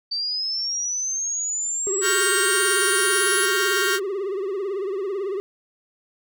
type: linear sweep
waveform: sine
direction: up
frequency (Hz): 4592 to 10160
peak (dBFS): -23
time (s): 0.11-3.46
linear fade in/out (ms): 10
type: tone with vibrato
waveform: triangle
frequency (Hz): 390.7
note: G4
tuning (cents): -6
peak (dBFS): -22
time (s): 1.87-5.4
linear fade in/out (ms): 0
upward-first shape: triangle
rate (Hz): 18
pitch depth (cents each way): 130
type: chord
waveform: sawtooth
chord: G half-diminished seventh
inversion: second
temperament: equal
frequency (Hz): 1108.7 / 1396.9 / 1568 / 1864.7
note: Db6 / F6 / G6 / Bb6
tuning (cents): 0 / 0 / 0 / 0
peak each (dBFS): -26 / -21 / -21 / -23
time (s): 2.01-4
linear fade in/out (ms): 50
effects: none